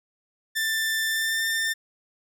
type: tone with pitch glide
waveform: sawtooth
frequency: 1776 to 1796.6 Hz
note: A6 to A6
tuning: +16 to +36 cents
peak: -20 dBFS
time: 0.55-1.74 s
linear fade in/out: 20 ms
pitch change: +20 cents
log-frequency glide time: 1.08-1.44 s
effects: none